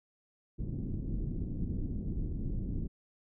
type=low-pass noise; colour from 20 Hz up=pink; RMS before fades=-35 dBFS; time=0.58-2.88 s; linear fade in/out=20 ms; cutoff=290 Hz; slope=24 dB/octave; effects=none